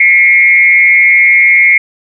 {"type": "tone with frequency modulation", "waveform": "sine", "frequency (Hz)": 2156, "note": "C#7", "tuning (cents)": -49, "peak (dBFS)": -3, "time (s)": [0, 1.78], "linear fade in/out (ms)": 5, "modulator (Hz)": 175, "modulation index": 0.66, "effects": []}